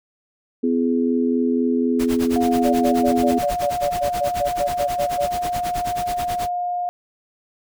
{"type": "harmonic tone", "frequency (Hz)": 84, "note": "E2", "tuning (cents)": 33, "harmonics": [3, 4, 5], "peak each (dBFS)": [-18, -25, -23], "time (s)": [0.63, 3.39], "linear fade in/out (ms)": 10}
{"type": "noise with tremolo", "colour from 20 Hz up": "pink", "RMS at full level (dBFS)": -29, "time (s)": [1.99, 6.49], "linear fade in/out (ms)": 10, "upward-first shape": "sine", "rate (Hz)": 9.3, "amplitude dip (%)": 95}
{"type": "tone", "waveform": "sine", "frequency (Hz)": 711, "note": "F5", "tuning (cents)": 31, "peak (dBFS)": -21, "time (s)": [2.36, 6.89], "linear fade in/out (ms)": 0}
{"type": "tone bursts", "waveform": "sine", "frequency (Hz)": 580, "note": "D5", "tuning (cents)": -22, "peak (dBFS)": -19, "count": 14, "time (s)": [2.64, 5.27], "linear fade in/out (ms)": 20, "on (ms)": 95, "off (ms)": 100}
{"effects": []}